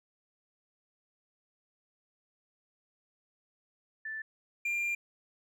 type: tone pair in turn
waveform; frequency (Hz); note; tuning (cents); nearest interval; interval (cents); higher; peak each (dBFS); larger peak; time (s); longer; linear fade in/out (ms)
sine / triangle; 1760 / 2391; A6 / D7; 0 / +30; perfect fourth; 530; second; -36 / -28; second; 4.05-4.22 / 4.65-4.95; second; 5
effects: none